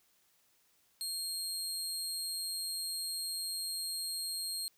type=tone; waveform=25% pulse; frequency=4233 Hz; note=C8; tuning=19 cents sharp; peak=-31 dBFS; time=1.01-4.68 s; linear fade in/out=0 ms; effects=white hiss -71 dBFS RMS until 4.77 s